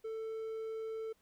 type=tone; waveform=triangle; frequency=443.8 Hz; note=A4; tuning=15 cents sharp; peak=-36 dBFS; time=0.04-1.13 s; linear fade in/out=10 ms; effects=pink hiss -73 dBFS RMS until 1.21 s